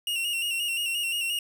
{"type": "tone with vibrato", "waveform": "45% pulse", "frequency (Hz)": 2794, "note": "F7", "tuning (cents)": 0, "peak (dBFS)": -26, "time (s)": [0.07, 1.39], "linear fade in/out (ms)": 2, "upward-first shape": "square", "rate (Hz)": 5.7, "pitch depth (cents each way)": 42, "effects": []}